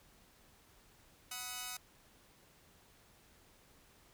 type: chord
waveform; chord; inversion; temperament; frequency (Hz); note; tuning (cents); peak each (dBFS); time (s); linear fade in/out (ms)
5% pulse; B major; second; equal with one note detuned; 740 / 987.8 / 1267; F#5 / B5 / D#6; 0 / 0 / +31; -34 / -38 / -33; 1.31-1.77; 5
effects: pink hiss -65 dBFS RMS until 4.13 s